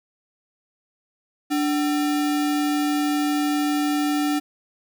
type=tone with sample-and-hold; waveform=sine; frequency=293.7 Hz; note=D4; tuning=in tune; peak=-19 dBFS; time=1.5-4.4 s; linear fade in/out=20 ms; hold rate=1050 Hz; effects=none